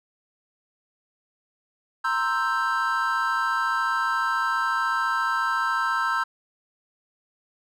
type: chord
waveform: triangle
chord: C dominant seventh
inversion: third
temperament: equal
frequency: 932.3 / 1046.5 / 1318.5 / 1568 Hz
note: Bb5 / C6 / E6 / G6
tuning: 0 / 0 / 0 / 0 cents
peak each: -28 / -27 / -24 / -25 dBFS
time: 2.04-6.24 s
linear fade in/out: 10 ms
effects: none